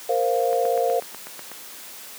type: chord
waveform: sine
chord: Bb suspended second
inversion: none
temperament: equal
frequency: 466.2 / 523.3 / 698.5 Hz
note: Bb4 / C5 / F5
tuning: 0 / 0 / 0 cents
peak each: -23 dBFS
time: 0.09-1 s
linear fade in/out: 5 ms
type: click train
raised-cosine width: 0.5 ms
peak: -21 dBFS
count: 9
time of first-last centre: 0.53-1.516 s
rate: 8.11 Hz
effects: white hiss -40 dBFS RMS until 2.18 s + high-pass 200 Hz 12 dB/octave